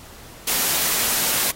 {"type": "high-pass noise", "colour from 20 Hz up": "white", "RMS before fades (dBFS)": -21, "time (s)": [0.47, 1.51], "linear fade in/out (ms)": 5, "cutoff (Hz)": 160, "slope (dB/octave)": 12, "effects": ["pink hiss -43 dBFS RMS until 1.55 s", "AAC 48 kbps"]}